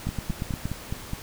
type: two click trains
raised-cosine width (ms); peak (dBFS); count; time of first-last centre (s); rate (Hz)
5; -16 / -17; 6 / 6; 0.07-0.655 / 0.09-1.134; 8.54 / 4.79
effects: pink hiss -41 dBFS RMS until 1.22 s